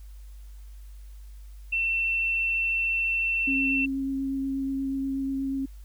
sine tone, 2693 Hz, E7, 36 cents sharp, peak -23 dBFS, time 1.72-3.86 s, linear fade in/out 10 ms
sine tone with vibrato, 270.4 Hz, C#4, 43 cents flat, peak -26 dBFS, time 3.47-5.66 s, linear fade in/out 10 ms, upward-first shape triangle, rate 8.3 Hz, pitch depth 13 cents each way
effects added 50 Hz sine -41 dBFS peak until 5.84 s + white hiss -62 dBFS RMS until 5.84 s

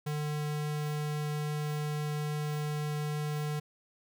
square tone, 149.8 Hz, D3, 35 cents sharp, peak -32 dBFS, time 0.06-3.6 s, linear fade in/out 10 ms, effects none

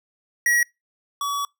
square tone pair in turn, 1911 / 1136.3 Hz, A#6 / C#6, +43 / +43 cents, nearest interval major sixth, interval 900 cents, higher first, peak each -17 / -24 dBFS, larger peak first, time 0.46-0.63 / 1.21-1.45 s, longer second, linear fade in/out 2 ms, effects noise-tail reverb RT60 0.2 s tail -26 dB re dry

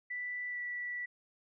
sine tone with pitch glide, 1975.5 to 1957.3 Hz, B6 to B6, 0 to -16 cents, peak -36 dBFS, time 0.1-1.06 s, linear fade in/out 10 ms, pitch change -16 cents, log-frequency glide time 0.48-0.59 s, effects none

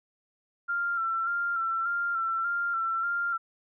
sine tone with vibrato, 1370 Hz, F6, 34 cents flat, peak -26 dBFS, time 0.68-3.38 s, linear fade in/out 20 ms, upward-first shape square, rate 1.7 Hz, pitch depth 32 cents each way, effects none

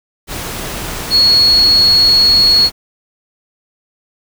sine tone in noise, 4338 Hz, C#8, 38 cents flat, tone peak -6 dBFS, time 1.1-2.7 s, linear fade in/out 50 ms, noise pink, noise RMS -23 dBFS, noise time 0.27-2.72 s, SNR +14 dB, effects none

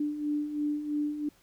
sine beating tone pair, 293.7 / 296.7 Hz, D4 / D4, 0 / +18 cents, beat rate 3 Hz, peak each -36 / -29 dBFS, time 0-1.29 s, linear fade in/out 5 ms, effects pink hiss -63 dBFS RMS until 1.42 s

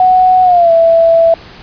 sine tone with pitch glide, 740 to 663.1 Hz, F#5 to E5, 0 to +10 cents, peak -4 dBFS, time 0-1.34 s, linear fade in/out 2 ms, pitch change -190 cents, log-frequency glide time 0.43-0.72 s, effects pink hiss -34 dBFS RMS until 1.62 s + resampled to 11025 Hz

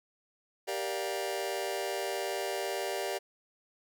sawtooth chord, G minor seventh, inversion none, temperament just, 392 / 470.4 / 588 / 705.6 Hz, G4 / Bb4 / D5 / F5, 0 / +16 / +2 / +18 cents, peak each -32 / -35 / -33 / -35 dBFS, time 0.67-3.19 s, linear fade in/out 20 ms, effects none

